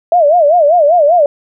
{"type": "tone with vibrato", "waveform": "sine", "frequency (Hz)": 640, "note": "D#5", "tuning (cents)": 49, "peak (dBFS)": -5, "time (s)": [0.12, 1.26], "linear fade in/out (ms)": 2, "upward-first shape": "sine", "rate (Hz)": 5.1, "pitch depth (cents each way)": 200, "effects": []}